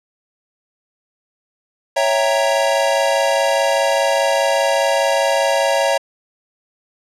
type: chord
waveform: square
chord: C# diminished seventh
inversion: none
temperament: equal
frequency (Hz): 554.4 / 659.3 / 784 / 932.3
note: C#5 / E5 / G5 / Bb5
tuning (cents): 0 / 0 / 0 / 0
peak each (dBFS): -18 / -20 / -24 / -22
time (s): 1.96-5.98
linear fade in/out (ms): 10
effects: low-pass 9000 Hz 12 dB/octave